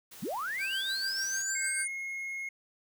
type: noise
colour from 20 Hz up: white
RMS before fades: -49 dBFS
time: 0.11-1.43 s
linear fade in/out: 10 ms
type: linear sweep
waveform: sine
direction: up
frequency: 130.81 to 9220 Hz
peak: -32 dBFS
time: 0.22-1.88 s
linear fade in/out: 10 ms
type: tone with tremolo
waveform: square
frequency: 1568 Hz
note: G6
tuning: in tune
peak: -33 dBFS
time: 0.58-1.86 s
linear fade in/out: 50 ms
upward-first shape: sine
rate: 6.7 Hz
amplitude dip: 50%
type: tone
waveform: triangle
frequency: 2159 Hz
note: C#7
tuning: 46 cents flat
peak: -33 dBFS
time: 1.55-2.49 s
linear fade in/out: 5 ms
effects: none